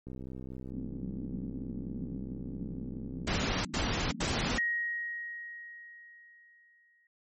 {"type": "click train", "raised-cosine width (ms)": 3, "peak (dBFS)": -30, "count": 219, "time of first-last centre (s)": [0.07, 3.45], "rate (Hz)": 64.5}
{"type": "band-pass noise", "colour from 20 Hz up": "pink", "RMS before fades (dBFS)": -41, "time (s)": [0.71, 4.59], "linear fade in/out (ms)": 10, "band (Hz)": [160, 290], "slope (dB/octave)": 96}
{"type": "noise bursts", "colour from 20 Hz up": "pink", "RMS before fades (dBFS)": -31, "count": 3, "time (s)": [3.27, 4.582], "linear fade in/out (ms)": 5, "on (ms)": 380, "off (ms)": 86}
{"type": "tone with exponential decay", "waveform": "sine", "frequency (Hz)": 1886, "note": "A#6", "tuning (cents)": 20, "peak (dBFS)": -26, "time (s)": [4.58, 7.07], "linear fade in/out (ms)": 2, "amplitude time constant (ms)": 540}
{"effects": ["MP3 32 kbps"]}